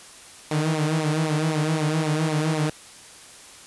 sawtooth tone with flanger, 155.4 Hz, D#3, 2 cents flat, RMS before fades -23 dBFS, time 0.51-2.7 s, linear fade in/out 2 ms, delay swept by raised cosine 0.61 to 5.51 ms, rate 3.9 Hz, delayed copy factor -0.8, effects white hiss -45 dBFS RMS until 3.66 s + resampled to 24000 Hz

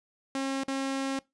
sawtooth tone with dropouts, 270 Hz, C#4, 45 cents flat, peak -25 dBFS, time 0.35-1.19 s, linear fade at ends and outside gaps 2 ms, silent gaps 0.635-0.681 s, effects noise-tail reverb RT60 0.2 s tail -22 dB re dry + resampled to 22050 Hz

